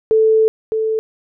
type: tone pair in turn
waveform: sine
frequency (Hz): 440 / 440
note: A4 / A4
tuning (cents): 0 / 0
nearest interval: unison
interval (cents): 0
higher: neither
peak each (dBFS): -9 / -15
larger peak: first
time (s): 0.11-0.48 / 0.72-0.99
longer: first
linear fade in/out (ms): 0
effects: none